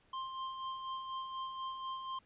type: tone with tremolo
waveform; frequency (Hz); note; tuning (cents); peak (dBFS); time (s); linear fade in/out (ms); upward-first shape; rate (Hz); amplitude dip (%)
square; 1052; C6; +9; -38; 0.13-2.19; 5; sine; 4.1; 45
effects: pink hiss -69 dBFS RMS until 2.25 s + resampled to 8000 Hz